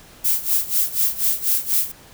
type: noise with tremolo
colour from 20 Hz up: violet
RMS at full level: -17 dBFS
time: 0.24-1.92 s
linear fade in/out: 10 ms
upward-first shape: sine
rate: 4.1 Hz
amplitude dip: 85%
effects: pink hiss -46 dBFS RMS until 2.13 s